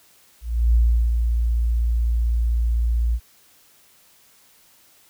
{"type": "tone with ADSR envelope", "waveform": "sine", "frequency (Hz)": 57.9, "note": "A#1", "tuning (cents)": -11, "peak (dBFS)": -12, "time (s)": [0.41, 3.2], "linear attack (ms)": 330, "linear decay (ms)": 370, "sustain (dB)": -5, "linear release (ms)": 60, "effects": ["white hiss -55 dBFS RMS until 5.09 s"]}